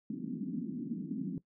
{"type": "band-pass noise", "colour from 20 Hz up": "white", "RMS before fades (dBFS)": -38, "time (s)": [0.1, 1.38], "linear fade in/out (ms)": 2, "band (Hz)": [170, 280], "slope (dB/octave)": 48, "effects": ["noise-tail reverb RT60 0.1 s tail -18 dB re dry"]}